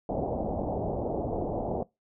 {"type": "low-pass noise", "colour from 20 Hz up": "white", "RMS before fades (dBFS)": -31, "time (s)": [0.09, 1.83], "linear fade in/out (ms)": 2, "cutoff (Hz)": 770, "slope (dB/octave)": 48, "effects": ["noise-tail reverb RT60 0.2 s tail -22 dB re dry"]}